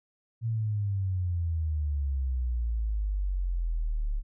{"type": "exponential sweep", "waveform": "sine", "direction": "down", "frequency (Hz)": [116.54, 35.13], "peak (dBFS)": -26, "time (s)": [0.41, 4.23], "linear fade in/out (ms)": 50, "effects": []}